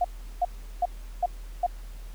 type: tone bursts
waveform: sine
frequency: 711 Hz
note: F5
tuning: 31 cents sharp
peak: -20 dBFS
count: 5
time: 0.01-1.665 s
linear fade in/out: 5 ms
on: 35 ms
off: 370 ms
effects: added 40 Hz sine -37 dBFS peak until 2.14 s + pink hiss -54 dBFS RMS until 2.14 s